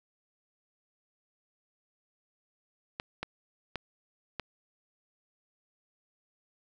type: clicks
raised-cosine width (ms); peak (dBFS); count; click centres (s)
0.3; -18; 4; 2.999 / 3.23 / 3.757 / 4.397
effects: none